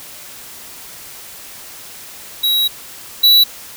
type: tone pair in turn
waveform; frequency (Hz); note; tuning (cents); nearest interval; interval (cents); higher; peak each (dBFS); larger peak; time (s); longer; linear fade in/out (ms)
square; 3857 / 3933; B7 / B7; -42 / -8; unison; 34; second; -13 / -7; second; 2.43-2.68 / 3.23-3.44; first; 10
effects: white hiss -35 dBFS RMS until 3.76 s